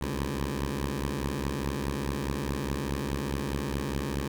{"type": "beating tone pair", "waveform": "10% pulse", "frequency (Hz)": [67.3, 72.1], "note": ["C2", "D2"], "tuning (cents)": [49, -31], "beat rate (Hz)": 4.8, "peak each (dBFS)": -24, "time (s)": [0.01, 4.28], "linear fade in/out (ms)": 5, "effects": []}